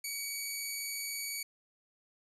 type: tone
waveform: 10% pulse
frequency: 2263 Hz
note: C#7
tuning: 35 cents sharp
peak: -27 dBFS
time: 0.04-1.43 s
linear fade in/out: 5 ms
effects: resampled to 32000 Hz